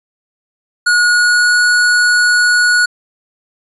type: tone with pitch glide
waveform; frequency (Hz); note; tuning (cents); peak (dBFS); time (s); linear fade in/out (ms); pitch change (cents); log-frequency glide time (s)
square; 1448 to 1458.9; F#6 to F#6; -38 to -25; -9; 0.86-2.86; 10; +13; 1.09-1.62
effects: resampled to 24000 Hz